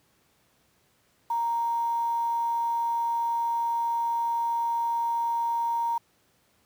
sine tone with quantisation, 932.3 Hz, A#5, in tune, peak -24 dBFS, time 1.3-5.98 s, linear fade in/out 5 ms, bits 8, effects pink hiss -66 dBFS RMS until 6.65 s + high-pass 80 Hz 12 dB/octave

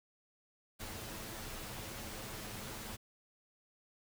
pink noise with comb filter, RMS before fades -45 dBFS, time 0.79-2.97 s, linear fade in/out 20 ms, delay 9.2 ms, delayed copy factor +0.5, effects none

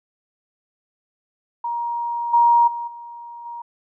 sine tone with level steps, 944 Hz, A#5, 22 cents sharp, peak -22 / -11 / -25 / -34 / -30 dBFS, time 1.64-3.62 s, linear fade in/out 5 ms, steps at 2.33 / 2.67 / 2.87 / 3.45 s, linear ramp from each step 10 ms, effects none

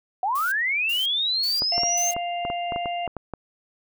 sine linear sweep, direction up, 714 to 6410 Hz, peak -21 dBFS, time 0.23-2.11 s, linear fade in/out 2 ms
blue noise bursts, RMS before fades -37 dBFS, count 4, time 0.35-2.14 s, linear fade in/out 5 ms, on 170 ms, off 370 ms
clicks, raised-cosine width 1 ms, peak -17 dBFS, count 12, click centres 1.621 / 1.78 / 1.834 / 2.165 / 2.451 / 2.501 / 2.722 / 2.761 / 2.858 / 3.077 / 3.167 / 3.337 s
harmonic tone, 698.5 Hz, F5, in tune, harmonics 1 / 3 / 4, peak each -26 / -39 / -35 dBFS, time 1.72-3.07 s, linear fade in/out 2 ms
effects none

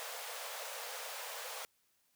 pink high-pass noise, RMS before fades -44 dBFS, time 0-1.65 s, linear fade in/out 0 ms, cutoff 460 Hz, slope 96 dB/octave, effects white hiss -75 dBFS RMS until 2.15 s

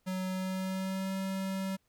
square tone with pitch glide, 186.2 to 191.66 Hz, F#3 to G3, +11 to -39 cents, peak -33 dBFS, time 0.06-1.77 s, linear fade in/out 20 ms, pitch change +50 cents, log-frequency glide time 0.27-1.13 s, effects pink hiss -75 dBFS RMS until 1.88 s

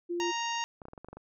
sine tone, 347 Hz, F4, 11 cents flat, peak -30 dBFS, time 0.09-0.32 s, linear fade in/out 20 ms
harmonic tone, 932.3 Hz, A#5, in tune, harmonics 1 / 2 / 3 / 4 / 5 / 6 / 7, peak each -33 / -39 / -37 / -44 / -46 / -44 / -42 dBFS, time 0.2-0.64 s, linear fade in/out 0 ms
clicks, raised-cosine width 1 ms, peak -31 dBFS, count 9, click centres 0.818 / 0.854 / 0.884 / 0.934 / 0.978 / 1.046 / 1.086 / 1.13 / 1.17 s
effects none

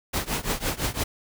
pink noise with tremolo, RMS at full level -24 dBFS, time 0.13-1.04 s, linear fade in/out 10 ms, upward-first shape triangle, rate 5.9 Hz, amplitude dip 95%, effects none

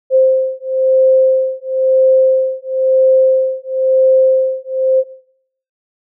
sine beating tone pair, 523.3 / 524.29 Hz, C5 / C5, 0 / +3 cents, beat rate 0.99 Hz, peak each -12 dBFS, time 0.1-5.04 s, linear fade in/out 50 ms, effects noise-tail reverb RT60 0.7 s tail -19 dB re dry

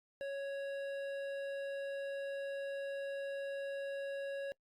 triangle tone with hard clipping, 554.4 Hz, C#5, in tune, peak -40 dBFS, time 0.21-4.52 s, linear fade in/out 0 ms, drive 15 dB, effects noise-tail reverb RT60 0.1 s tail -25 dB re dry + Opus 48 kbps

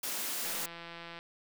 white high-pass noise, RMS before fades -36 dBFS, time 0.03-0.66 s, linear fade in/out 5 ms, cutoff 180 Hz, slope 48 dB/octave
click train, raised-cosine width 0.3 ms, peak -29 dBFS, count 126, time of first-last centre 0.45-1.19 s, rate 169 Hz
effects none

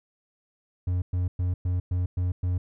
triangle tone bursts, 90 Hz, F#2, 47 cents flat, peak -21 dBFS, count 7, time 0.87-2.58 s, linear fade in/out 5 ms, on 150 ms, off 110 ms, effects none

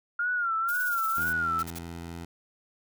sine tone with vibrato, 1396.9 Hz, F6, in tune, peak -25 dBFS, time 0.19-1.63 s, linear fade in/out 5 ms, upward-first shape sine, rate 2 Hz, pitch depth 100 cents each way
violet noise with tremolo, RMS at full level -36 dBFS, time 0.68-1.33 s, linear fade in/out 10 ms, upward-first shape sine, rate 17 Hz, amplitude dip 45%
15% pulse tone with pitch glide, 82.41 to 84.58 Hz, E2 to E2, 0 to +45 cents, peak -31 dBFS, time 1.17-2.25 s, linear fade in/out 5 ms, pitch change +45 cents, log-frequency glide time 1.42-1.8 s
white noise bursts, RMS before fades -40 dBFS, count 3, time 1.59-1.785 s, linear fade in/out 0 ms, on 29 ms, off 54 ms
effects none

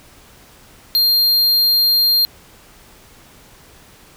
square tone, 4200 Hz, C8, 6 cents sharp, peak -12 dBFS, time 0.95-2.25 s, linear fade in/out 0 ms, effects pink hiss -46 dBFS RMS until 4.16 s

